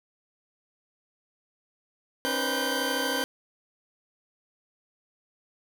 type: tone cluster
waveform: 20% pulse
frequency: 269.5 / 302.8 / 485.9 / 507 / 1554 Hz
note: C#4 / D#4 / B4 / B4 / G6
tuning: -49 / -47 / -28 / +45 / -16 cents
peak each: -27 / -32 / -28 / -31 / -25 dBFS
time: 2.25-3.24 s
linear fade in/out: 0 ms
effects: none